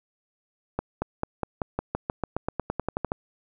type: accelerating click train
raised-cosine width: 1 ms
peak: -12 dBFS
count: 18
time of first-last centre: 0.79-3.119 s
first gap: 230 ms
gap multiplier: 0.93
effects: none